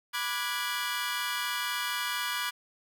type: chord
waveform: 20% pulse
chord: G# half-diminished seventh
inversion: first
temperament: equal with one note detuned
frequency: 987.8 / 1174.7 / 1459.6 / 1661.2 Hz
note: B5 / D6 / F#6 / G#6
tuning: 0 / 0 / -24 / 0 cents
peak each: -31 dBFS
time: 0.13-2.51 s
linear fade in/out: 20 ms
effects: none